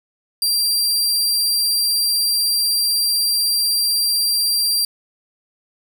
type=tone; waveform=sawtooth; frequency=4729 Hz; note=D8; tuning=11 cents sharp; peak=-13 dBFS; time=0.42-4.85 s; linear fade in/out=2 ms; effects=none